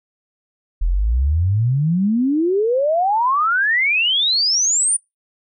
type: exponential sweep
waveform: sine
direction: up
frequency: 38.89 to 9610 Hz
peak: -14 dBFS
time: 0.81-4.97 s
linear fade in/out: 10 ms
effects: noise-tail reverb RT60 0.2 s tail -24 dB re dry